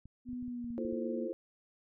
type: clicks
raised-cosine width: 5 ms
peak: -39 dBFS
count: 9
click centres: 0.056 / 0.289 / 0.331 / 0.427 / 0.48 / 0.644 / 0.705 / 0.851 / 0.928 s
type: tone with pitch glide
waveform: sine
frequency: 247.4 to 235 Hz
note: B3 to A#3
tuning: +3 to +14 cents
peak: -37 dBFS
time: 0.25-1.29 s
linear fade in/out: 50 ms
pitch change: -89 cents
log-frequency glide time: 0.44-0.75 s
type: chord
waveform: sine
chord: F major seventh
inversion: third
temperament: equal with one note detuned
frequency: 324.5 / 349.2 / 440 / 523.3 Hz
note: E4 / F4 / A4 / C5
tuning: -27 / 0 / 0 / 0 cents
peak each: -42 / -39 / -42 / -40 dBFS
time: 0.78-1.33 s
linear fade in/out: 0 ms
effects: none